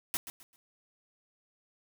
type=noise with echo; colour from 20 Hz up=white; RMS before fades=-32 dBFS; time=0.14-0.17 s; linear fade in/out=0 ms; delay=130 ms; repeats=3; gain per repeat=-11 dB; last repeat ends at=0.56 s; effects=none